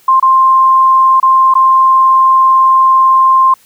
sine tone with dropouts, 1053 Hz, C6, 11 cents sharp, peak -4 dBFS, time 0.08-3.54 s, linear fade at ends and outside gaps 5 ms, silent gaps 0.199-0.225 / 1.2-1.228 / 1.54-1.552 s, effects white hiss -47 dBFS RMS until 3.65 s

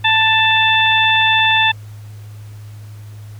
harmonic tone, 883 Hz, A5, 6 cents sharp, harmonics 1 / 2 / 3 / 4, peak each -16 / -16 / -16 / -16 dBFS, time 0.04-1.72 s, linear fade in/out 10 ms, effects added 105 Hz sine -31 dBFS peak until 3.39 s + pink hiss -48 dBFS RMS until 3.39 s

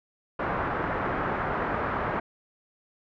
white low-pass noise, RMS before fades -29 dBFS, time 0.39-2.2 s, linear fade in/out 5 ms, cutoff 1500 Hz, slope 24 dB/octave, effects none

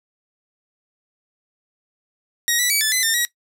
10% pulse tone with pitch steps, 1886 / 1965 / 2280 / 1742 / 2021 / 1808 / 1914 Hz, A#6 / B6 / C#7 / A6 / B6 / A6 / A#6, +20 / -9 / +48 / -18 / +39 / +47 / +45 cents, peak -8 dBFS, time 2.48-3.25 s, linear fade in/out 0 ms, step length 110 ms, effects noise-tail reverb RT60 0.1 s tail -18 dB re dry

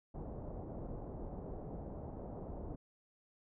pink low-pass noise, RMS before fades -45 dBFS, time 0.14-2.76 s, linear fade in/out 10 ms, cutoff 750 Hz, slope 24 dB/octave, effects none

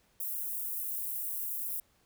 white high-pass noise, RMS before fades -36 dBFS, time 0.2-1.8 s, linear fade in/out 2 ms, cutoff 11000 Hz, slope 24 dB/octave, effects pink hiss -69 dBFS RMS until 2.05 s

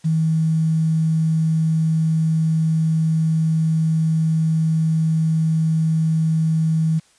sine tone with quantisation, 160 Hz, D#3, 49 cents sharp, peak -15 dBFS, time 0.04-7 s, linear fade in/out 20 ms, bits 7, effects white hiss -56 dBFS RMS until 7.18 s + resampled to 22050 Hz

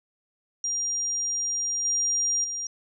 sine tone with level steps, 5700 Hz, F8, 34 cents sharp, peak -25 / -22 / -29 dBFS, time 0.64-2.67 s, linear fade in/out 2 ms, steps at 1.85 / 2.44 s, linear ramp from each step 2 ms, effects none

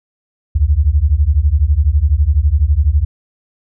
sine beating tone pair, 67.7 / 79.7 Hz, C#2 / D#2, -40 / +42 cents, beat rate 12 Hz, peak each -12 dBFS, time 0.55-3.05 s, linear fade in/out 10 ms, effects none

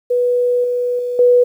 sine tone with level steps, 490.7 Hz, B4, 11 cents flat, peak -12 / -15 / -18 / -7 dBFS, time 0.1-1.44 s, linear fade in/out 10 ms, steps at 0.64 / 0.99 / 1.19 s, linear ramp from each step 2 ms, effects 8-bit

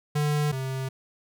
square tone pair in turn, 148.5 / 132.3 Hz, D3 / C3, +20 / +20 cents, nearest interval major second, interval 200 cents, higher first, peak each -23 / -29 dBFS, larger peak first, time 0.15-0.52 / 0.52-0.89 s, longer neither, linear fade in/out 10 ms, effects none

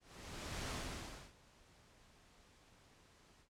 pink noise with ADSR envelope, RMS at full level -42 dBFS, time 0-3.49 s, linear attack 700 ms, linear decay 620 ms, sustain -24 dB, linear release 86 ms, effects noise-tail reverb RT60 0.1 s tail -25 dB re dry + low-pass 8000 Hz 12 dB/octave

